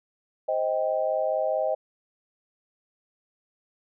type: chord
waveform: sine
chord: C minor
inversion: none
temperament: just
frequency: 523.3 / 627.9 / 784.9 Hz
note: C5 / Eb5 / G5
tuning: 0 / +16 / +2 cents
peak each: -28 / -25 / -31 dBFS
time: 0.48-1.75 s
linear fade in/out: 10 ms
effects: none